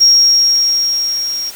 sine tone with level ramp, 5588 Hz, F8, in tune, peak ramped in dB -3 to -18 dBFS, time 0-1.51 s, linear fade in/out 20 ms, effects tanh soft clip ceiling 0 dBFS + white hiss -33 dBFS RMS until 1.55 s

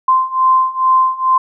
sine beating tone pair, 1039 / 1041.3 Hz, C6 / C6, -12 / -9 cents, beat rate 2.3 Hz, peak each -14 / -12 dBFS, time 0.08-1.38 s, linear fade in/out 5 ms, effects none

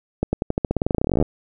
accelerating click train, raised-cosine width 2 ms, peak -6 dBFS, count 25, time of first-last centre 0.23-1.226 s, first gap 100 ms, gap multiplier 0.91, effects none

